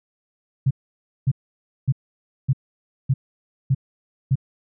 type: tone bursts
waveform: sine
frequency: 133.2 Hz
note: C3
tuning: 31 cents sharp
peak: -14 dBFS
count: 7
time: 0.66-4.356 s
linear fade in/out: 10 ms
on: 48 ms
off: 560 ms
effects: none